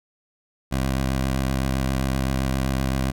15% pulse tone with vibrato, 66.1 Hz, C2, 18 cents sharp, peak -15 dBFS, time 0.71-3.12 s, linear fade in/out 20 ms, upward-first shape square, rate 7.7 Hz, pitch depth 27 cents each way, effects none

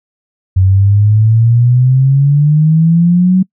sine exponential sweep, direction up, 92.5 to 188.8 Hz, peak -5 dBFS, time 0.56-3.43 s, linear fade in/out 10 ms, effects noise-tail reverb RT60 0.1 s tail -26 dB re dry

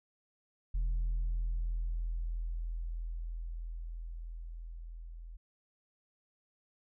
sine tone with level ramp, 41.56 Hz, E1, 15 cents sharp, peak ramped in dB -26 to -44 dBFS, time 0.74-5.37 s, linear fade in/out 10 ms, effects tanh soft clip ceiling -28 dBFS

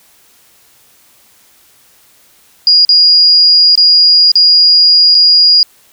sine tone with dropouts, 4865 Hz, D#8, 40 cents flat, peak -3 dBFS, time 2.67-5.63 s, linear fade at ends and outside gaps 1 ms, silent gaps 2.85-2.891 / 3.754-3.776 / 4.317-4.355 / 5.146-5.15 s, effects white hiss -47 dBFS RMS until 5.92 s

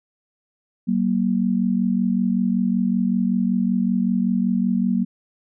sine tone pair together, 189.92 / 235.2 Hz, F#3 / A#3, +45 / +16 cents, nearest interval major third, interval 371 cents, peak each -20 dBFS, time 0.87-5.05 s, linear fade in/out 20 ms, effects none

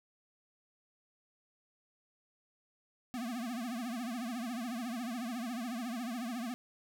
square tone with vibrato, 238.7 Hz, A#3, 41 cents sharp, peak -37 dBFS, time 3.14-6.54 s, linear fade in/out 0 ms, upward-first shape triangle, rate 14 Hz, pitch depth 170 cents each way, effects none

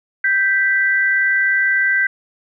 sine tone pair together, 1565.8 / 1975.5 Hz, G6 / B6, -2 / 0 cents, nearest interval major third, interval 402 cents, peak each -15 / -17 dBFS, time 0.24-2.07 s, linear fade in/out 5 ms, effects none

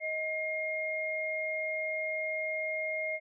sine tone pair together, 630 / 2133 Hz, D#5 / C7, +21 / +33 cents, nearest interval octave + major sixth, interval 2112 cents, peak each -35 / -33 dBFS, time 0-3.2 s, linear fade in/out 50 ms, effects none

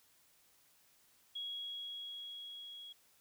sine tone with level ramp, 3318 Hz, G#7, 2 cents flat, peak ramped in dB -39 to -48 dBFS, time 1.35-2.93 s, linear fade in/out 10 ms, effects white hiss -69 dBFS RMS until 3.2 s

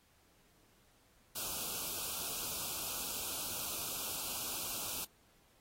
white band-stop noise, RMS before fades -40 dBFS, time 1.35-5.05 s, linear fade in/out 10 ms, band 1500 to 2400 Hz, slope 96 dB/octave, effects pink hiss -69 dBFS RMS until 5.6 s + AAC 48 kbps

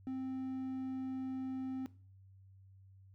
triangle tone, 261.6 Hz, C4, in tune, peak -35 dBFS, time 0.07-1.86 s, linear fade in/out 0 ms, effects noise-tail reverb RT60 0.4 s tail -18 dB re dry + added 96 Hz sine -57 dBFS peak until 3.14 s

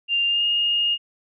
sine tone with pitch glide, 2794 to 2843 Hz, F7 to F7, 0 to +30 cents, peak -18 dBFS, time 0.08-0.98 s, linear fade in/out 50 ms, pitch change +30 cents, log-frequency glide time 0.27-0.44 s, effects none

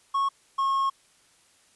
triangle tone pair in turn, 1100 / 1086.7 Hz, C#6 / C#6, -14 / -35 cents, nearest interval unison, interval 21 cents, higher first, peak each -20 dBFS, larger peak neither, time 0.14-0.29 / 0.58-0.9 s, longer second, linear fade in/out 10 ms, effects white hiss -61 dBFS RMS until 1.75 s + resampled to 24000 Hz

